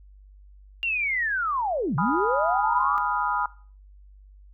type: linear two-way sweep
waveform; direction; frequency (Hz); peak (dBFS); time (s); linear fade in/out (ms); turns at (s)
sine; down then up; 2804 to 123.47 to 1213; -23; 0.83-2.98; 0; 1.96
type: chord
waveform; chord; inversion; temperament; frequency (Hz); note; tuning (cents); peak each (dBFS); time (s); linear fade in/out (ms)
sine; F half-diminished seventh; first; equal; 830.6 / 987.8 / 1244.5 / 1396.9; Ab5 / Cb6 / Eb6 / F6; 0 / 0 / 0 / 0; -29 / -27 / -28 / -31; 1.98-3.46; 2
effects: noise-tail reverb RT60 0.4 s tail -18 dB re dry + added 49 Hz sine -47 dBFS peak until 4.53 s